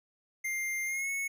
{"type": "tone with pitch glide", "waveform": "square", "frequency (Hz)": [2100, 2202], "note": ["C7", "C#7"], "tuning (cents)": [6, -12], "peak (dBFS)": -32, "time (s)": [0.44, 1.28], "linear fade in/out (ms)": 10, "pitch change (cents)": 82, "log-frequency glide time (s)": [0.85, 1.1], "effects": []}